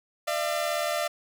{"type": "tone pair together", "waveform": "sawtooth", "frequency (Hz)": [600, 678.2], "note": ["D5", "E5"], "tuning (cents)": [37, 49], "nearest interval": "major second", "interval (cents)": 212, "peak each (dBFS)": -25, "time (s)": [0.27, 1.08], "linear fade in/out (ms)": 10, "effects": []}